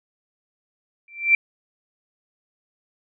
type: tone with exponential growth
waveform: sine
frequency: 2349 Hz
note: D7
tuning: in tune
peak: -9 dBFS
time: 1.08-1.35 s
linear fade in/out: 2 ms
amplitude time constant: 58 ms
effects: none